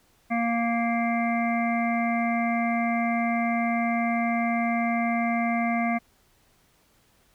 harmonic tone, 233.1 Hz, A#3, in tune, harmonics 1 / 3 / 5 / 7 / 9 / 10, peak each -25 / -27 / -35 / -40 / -31 / -40 dBFS, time 0.3-5.99 s, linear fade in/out 20 ms, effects pink hiss -63 dBFS RMS until 7.34 s

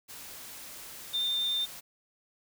sine tone in noise, 3605 Hz, A7, 41 cents sharp, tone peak -27 dBFS, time 1.13-1.66 s, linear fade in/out 20 ms, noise white, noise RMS -45 dBFS, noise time 0.08-1.81 s, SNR +15 dB, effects none

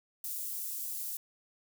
white high-pass noise, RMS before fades -38 dBFS, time 0.24-1.17 s, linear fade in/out 2 ms, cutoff 9400 Hz, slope 12 dB/octave, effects none

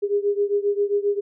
sine beating tone pair, 404.3 / 411.8 Hz, G#4 / G#4, -46 / -15 cents, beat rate 7.5 Hz, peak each -21 / -23 dBFS, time 0.02-1.21 s, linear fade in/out 20 ms, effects none

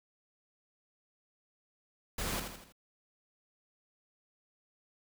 pink noise with echo, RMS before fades -36 dBFS, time 2.18-2.4 s, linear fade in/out 5 ms, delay 81 ms, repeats 4, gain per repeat -6 dB, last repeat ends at 2.724 s, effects none

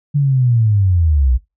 sine linear sweep, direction down, 146.83 to 57.9 Hz, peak -10 dBFS, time 0.14-1.38 s, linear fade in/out 20 ms, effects noise-tail reverb RT60 0.2 s tail -20 dB re dry

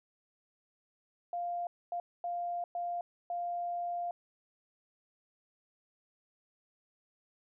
sine tone bursts at uneven times, 698.5 Hz, F5, in tune, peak -33 dBFS, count 5, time 1.33-1.67 / 1.92-2 / 2.24-2.64 / 2.75-3.01 / 3.3-4.11 s, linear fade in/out 2 ms, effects none

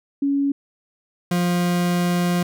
sine / 40% pulse tone pair in turn, 280 / 176 Hz, C#4 / F3, +18 / +14 cents, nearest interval minor sixth, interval 804 cents, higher first, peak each -17 dBFS, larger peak neither, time 0.22-0.52 / 1.31-2.43 s, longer second, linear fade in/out 5 ms, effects none

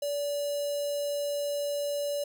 square tone with notch filter, 577 Hz, D5, 31 cents flat, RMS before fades -31 dBFS, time 0.02-2.24 s, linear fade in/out 5 ms, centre 1800 Hz, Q 0.75, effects none

